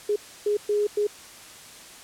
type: tone bursts at uneven times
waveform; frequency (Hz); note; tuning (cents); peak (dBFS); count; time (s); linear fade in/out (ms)
sine; 415.1; G#4; -1; -20; 4; 0.09-0.16 / 0.46-0.57 / 0.69-0.87 / 0.97-1.07; 5
effects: white hiss -45 dBFS RMS until 2.03 s + low-pass 10000 Hz 12 dB/octave